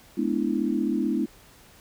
sine chord, E dominant seventh, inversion first, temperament equal with one note detuned, 211.4 / 246.9 / 293.7 / 329.6 Hz, G#3 / B3 / D4 / E4, +31 / 0 / 0 / 0 cents, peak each -28 dBFS, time 0.17-1.26 s, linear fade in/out 10 ms, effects pink hiss -53 dBFS RMS until 1.8 s

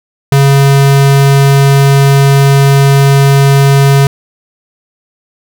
square tone, 138.59 Hz, C#3, in tune, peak -4 dBFS, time 0.32-4.07 s, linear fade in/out 2 ms, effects none

